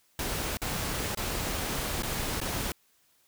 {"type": "noise with dropouts", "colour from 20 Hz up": "pink", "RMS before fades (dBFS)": -32, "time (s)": [0.19, 2.72], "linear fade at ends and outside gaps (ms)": 2, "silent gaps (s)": [[0.571, 0.617], [1.149, 1.172], [2.023, 2.032], [2.403, 2.414]], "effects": ["white hiss -67 dBFS RMS until 3.27 s"]}